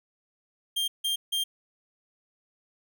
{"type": "tone bursts", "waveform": "45% pulse", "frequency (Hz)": 3191, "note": "G7", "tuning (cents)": 30, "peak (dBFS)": -25, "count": 3, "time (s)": [0.76, 1.44], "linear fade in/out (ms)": 10, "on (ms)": 120, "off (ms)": 160, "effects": []}